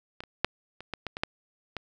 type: clicks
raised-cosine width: 0.3 ms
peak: -21 / -28 / -6 / -26 / -17 / -17 / -19 / -10 / -18 dBFS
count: 9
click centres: 0.205 / 0.237 / 0.446 / 0.806 / 0.937 / 1.067 / 1.169 / 1.235 / 1.767 s
effects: none